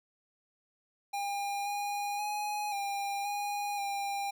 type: tone with pitch steps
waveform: square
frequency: 805 / 816 / 834 / 801 / 818 / 800 Hz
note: G5 / G#5 / G#5 / G5 / G#5 / G5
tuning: +46 / -31 / +7 / +37 / -26 / +35 cents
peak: -33 dBFS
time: 1.13-4.31 s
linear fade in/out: 10 ms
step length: 530 ms
effects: none